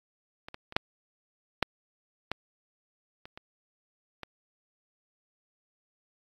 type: clicks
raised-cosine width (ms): 0.3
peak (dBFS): -25 / -24 / -27 / -7 / -7 / -14 / -28 / -27 / -22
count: 9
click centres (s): 0.485 / 0.544 / 0.724 / 0.765 / 1.627 / 2.316 / 3.255 / 3.375 / 4.233
effects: AAC 32 kbps